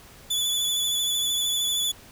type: tone with vibrato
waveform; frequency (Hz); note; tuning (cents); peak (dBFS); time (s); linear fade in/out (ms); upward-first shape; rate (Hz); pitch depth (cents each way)
sawtooth; 3451; A7; -34; -20; 0.3-1.92; 10; sine; 13; 27
effects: pink hiss -49 dBFS RMS until 2.11 s